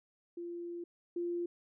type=tone pair in turn; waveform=sine; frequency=345 / 346.9 Hz; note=F4 / F4; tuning=-21 / -12 cents; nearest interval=unison; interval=9 cents; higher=second; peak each=-39 / -33 dBFS; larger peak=second; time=0.37-0.84 / 1.16-1.46 s; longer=first; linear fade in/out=5 ms; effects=none